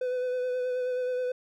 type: tone with vibrato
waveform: triangle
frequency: 502 Hz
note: B4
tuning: 28 cents sharp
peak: -25 dBFS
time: 0.01-1.32 s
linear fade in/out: 5 ms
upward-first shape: sine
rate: 9.4 Hz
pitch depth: 22 cents each way
effects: none